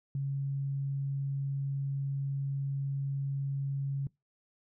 sine tone, 138.2 Hz, C#3, 5 cents flat, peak -30 dBFS, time 0.15-4.07 s, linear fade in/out 2 ms, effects noise-tail reverb RT60 0.2 s tail -23 dB re dry

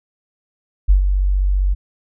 sine tone with ADSR envelope, 47.58 Hz, F#1, 49 cents sharp, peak -6 dBFS, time 0.88-1.75 s, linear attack 21 ms, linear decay 110 ms, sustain -7 dB, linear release 23 ms, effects none

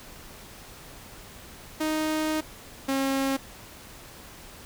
sawtooth tone pair in turn, 311.1 / 270.5 Hz, D#4 / C#4, 0 / -42 cents, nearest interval major second, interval 242 cents, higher first, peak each -21 / -20 dBFS, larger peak second, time 1.8-2.41 / 2.88-3.37 s, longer first, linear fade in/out 10 ms, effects pink hiss -46 dBFS RMS until 4.65 s

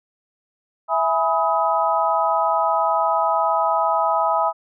sine chord, E major seventh, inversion none, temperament equal with one note detuned, 659.3 / 830.6 / 987.8 / 1265.5 Hz, E5 / G#5 / B5 / D#6, 0 / 0 / 0 / +29 cents, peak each -22 dBFS, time 0.88-4.53 s, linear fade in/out 50 ms, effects none

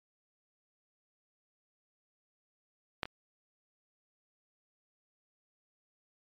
clicks, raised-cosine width 0.3 ms, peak -15 / -25 dBFS, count 2, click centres 3.032 / 3.055 s, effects MP3 64 kbps

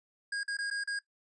square tone with dropouts, 1630 Hz, G#6, 33 cents flat, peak -33 dBFS, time 0.32-0.99 s, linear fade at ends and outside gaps 5 ms, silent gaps 0.433-0.479 / 0.57-0.586 / 0.702-0.71 / 0.838-0.874 s, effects noise-tail reverb RT60 0.1 s tail -17 dB re dry + resampled to 22050 Hz

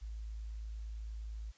sine tone, 54.3 Hz, A1, 22 cents flat, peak -40 dBFS, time 0.01-1.52 s, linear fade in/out 20 ms, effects white hiss -66 dBFS RMS until 1.57 s + resampled to 16000 Hz

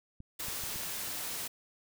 clicks, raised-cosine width 5 ms, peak -34 dBFS, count 4, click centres 0.204 / 0.484 / 0.637 / 0.76 s
white noise, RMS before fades -38 dBFS, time 0.39-1.48 s, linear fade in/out 10 ms
effects none

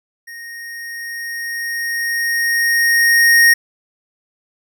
square tone with level ramp, 1861 Hz, A#6, 3 cents flat, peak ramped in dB -32 to -7 dBFS, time 0.27-3.54 s, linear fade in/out 10 ms, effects none

